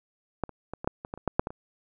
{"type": "clicks", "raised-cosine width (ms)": 1, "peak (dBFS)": [-13, -28, -21, -21, -10, -23, -20, -29, -11, -6, -17, -26], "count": 12, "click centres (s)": [0.437, 0.493, 0.736, 0.845, 0.875, 1.049, 1.139, 1.176, 1.277, 1.395, 1.471, 1.505], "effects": []}